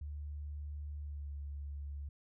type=tone with pitch glide; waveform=sine; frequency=73.42 to 71.49 Hz; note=D2 to D2; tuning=0 to -46 cents; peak=-40 dBFS; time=0.01-2.09 s; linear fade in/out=5 ms; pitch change=-46 cents; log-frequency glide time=1.01-1.31 s; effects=none